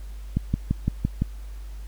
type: click train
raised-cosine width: 5 ms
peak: -9 dBFS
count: 6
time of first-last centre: 0.37-1.22 s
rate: 5.88 Hz
effects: added 50 Hz sine -34 dBFS peak until 1.87 s + pink hiss -54 dBFS RMS until 1.87 s